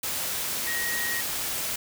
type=tone in noise; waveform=sine; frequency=1887 Hz; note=A#6; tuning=21 cents sharp; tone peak=-29 dBFS; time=0.67-1.21 s; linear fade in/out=5 ms; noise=white; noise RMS=-30 dBFS; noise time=0.03-1.76 s; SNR=-2 dB; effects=none